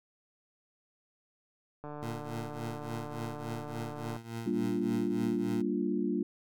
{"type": "click train", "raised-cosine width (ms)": 1, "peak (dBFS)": -29, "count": 345, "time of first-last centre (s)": [1.84, 4.164], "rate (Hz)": 148}
{"type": "tone with tremolo", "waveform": "20% pulse", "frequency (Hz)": 115.2, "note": "A#2", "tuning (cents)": -20, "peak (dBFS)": -30, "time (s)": [2.02, 5.62], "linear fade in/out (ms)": 10, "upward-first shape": "triangle", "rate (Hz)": 3.5, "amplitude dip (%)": 85}
{"type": "chord", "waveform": "sine", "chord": "G minor seventh", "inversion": "none", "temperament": "equal", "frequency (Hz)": [196, 233.1, 293.7, 349.2], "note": ["G3", "Bb3", "D4", "F4"], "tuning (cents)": [0, 0, 0, 0], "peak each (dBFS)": -34, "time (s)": [4.46, 6.23], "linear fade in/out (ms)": 5}
{"effects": []}